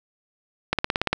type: click train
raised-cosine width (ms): 0.3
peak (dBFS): -5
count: 8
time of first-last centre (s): 0.73-1.13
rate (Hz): 17.5
effects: none